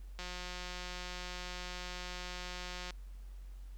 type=click train; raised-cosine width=0.2 ms; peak=-26 dBFS; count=490; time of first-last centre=0.19-2.907 s; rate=180 Hz; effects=added 46 Hz sine -45 dBFS peak until 3.77 s + pink hiss -68 dBFS RMS until 3.77 s